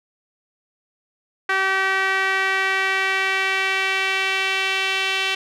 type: tone with band-pass filter sweep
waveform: sawtooth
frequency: 383.9 Hz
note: G4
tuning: 36 cents flat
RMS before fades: -21 dBFS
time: 1.49-5.35 s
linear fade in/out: 5 ms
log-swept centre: 1700 to 2800 Hz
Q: 2.5
effects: none